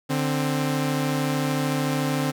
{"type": "tone pair together", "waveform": "sawtooth", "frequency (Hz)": [148, 262.6], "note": ["D3", "C4"], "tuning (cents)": [14, 6], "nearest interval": "minor seventh", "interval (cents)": 992, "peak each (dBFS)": -21, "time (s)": [0.09, 2.32], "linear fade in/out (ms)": 20, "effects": []}